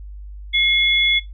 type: tone pair together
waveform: sine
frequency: 2151 / 3414 Hz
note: C7 / G#7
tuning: +47 / +47 cents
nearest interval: minor sixth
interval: 800 cents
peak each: -17 dBFS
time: 0.53-1.2 s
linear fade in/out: 20 ms
effects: noise-tail reverb RT60 0.2 s tail -20 dB re dry + added 50 Hz sine -32 dBFS peak until 1.33 s